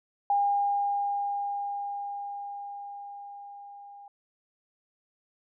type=tone with level ramp; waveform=sine; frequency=808 Hz; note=G#5; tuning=48 cents flat; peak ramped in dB=-21 to -45 dBFS; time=0.3-4.08 s; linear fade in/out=2 ms; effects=none